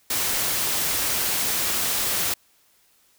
white noise, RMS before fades -24 dBFS, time 0.1-2.34 s, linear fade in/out 5 ms, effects white hiss -61 dBFS RMS until 3.18 s

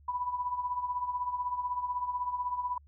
sine tone with tremolo, 987.8 Hz, B5, in tune, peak -27 dBFS, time 0.08-2.78 s, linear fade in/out 5 ms, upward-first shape triangle, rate 16 Hz, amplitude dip 75%, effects added 72 Hz sine -55 dBFS peak until 2.87 s

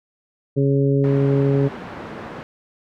harmonic tone, 138.59 Hz, C#3, in tune, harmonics 1 / 2 / 3 / 4, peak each -17 / -21 / -20 / -29 dBFS, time 0.56-1.69 s, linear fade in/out 20 ms
pink band-pass noise, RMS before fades -34 dBFS, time 1.04-2.43 s, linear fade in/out 0 ms, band 130 to 1600 Hz, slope 12 dB/octave
effects none

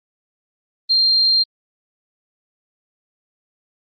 sine tone, 4186 Hz, C8, in tune, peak -12 dBFS, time 0.89-1.44 s, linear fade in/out 20 ms, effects Opus 32 kbps

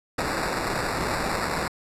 white noise with sample-and-hold, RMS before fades -27 dBFS, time 0.18-1.68 s, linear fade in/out 5 ms, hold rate 3150 Hz, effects low-pass 11000 Hz 12 dB/octave

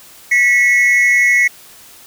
triangle tone pair together, 1952 / 2188 Hz, B6 / C#7, -21 / -23 cents, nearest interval major second, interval 198 cents, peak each -10 dBFS, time 0.31-1.48 s, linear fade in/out 10 ms, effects white hiss -41 dBFS RMS until 2.06 s

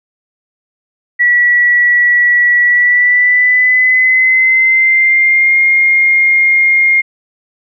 sine tone with pitch glide, 1940 to 2128 Hz, B6 to C7, -31 to +29 cents, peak -6 dBFS, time 1.19-7.02 s, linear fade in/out 20 ms, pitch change +160 cents, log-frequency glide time 2.62-5.58 s, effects none

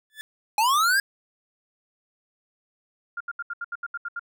30% pulse tone with exponential growth, 1738 Hz, A6, 22 cents flat, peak -29 dBFS, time 0.1-0.21 s, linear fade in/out 0 ms, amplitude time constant 23 ms
square linear sweep, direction up, 820 to 1661.2 Hz, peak -19 dBFS, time 0.58-1 s, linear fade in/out 2 ms
sine tone bursts, 1403 Hz, F6, 8 cents sharp, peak -28 dBFS, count 10, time 3.17-4.195 s, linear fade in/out 5 ms, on 35 ms, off 75 ms
effects none

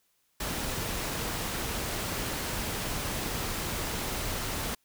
pink noise, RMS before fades -33 dBFS, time 0.4-4.75 s, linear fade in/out 5 ms, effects white hiss -72 dBFS RMS until 4.84 s

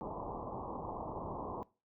white low-pass noise, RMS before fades -42 dBFS, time 0.01-1.63 s, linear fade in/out 0 ms, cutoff 1100 Hz, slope 96 dB/octave, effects noise-tail reverb RT60 0.3 s tail -20 dB re dry

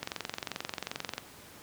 click train, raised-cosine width 0.2 ms, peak -16 dBFS, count 27, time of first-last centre 0.03-1.18 s, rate 22.6 Hz, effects pink hiss -51 dBFS RMS until 1.62 s + high-pass 100 Hz 12 dB/octave

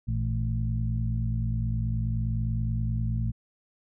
harmonic tone with a mistuned harmonic, 55 Hz, A1, in tune, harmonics 1 / 2 / 3 / 4, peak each -30 / -27 / -37 / -36 dBFS, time 0.07-3.32 s, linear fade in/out 20 ms, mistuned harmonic 2, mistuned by +84 cents, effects none

